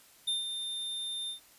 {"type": "tone with ADSR envelope", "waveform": "square", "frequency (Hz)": 3610, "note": "A7", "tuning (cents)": 44, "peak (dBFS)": -28, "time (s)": [0.27, 1.4], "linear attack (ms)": 12, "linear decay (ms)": 150, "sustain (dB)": -7, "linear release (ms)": 110, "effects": ["white hiss -59 dBFS RMS until 1.58 s", "resampled to 32000 Hz"]}